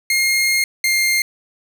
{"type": "tone pair in turn", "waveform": "sawtooth", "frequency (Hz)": [2134, 2114], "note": ["C7", "C7"], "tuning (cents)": [34, 17], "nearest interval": "unison", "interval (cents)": 17, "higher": "first", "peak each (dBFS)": -11, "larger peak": "neither", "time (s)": [[0.1, 0.64], [0.84, 1.22]], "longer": "first", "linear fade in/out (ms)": 2, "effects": []}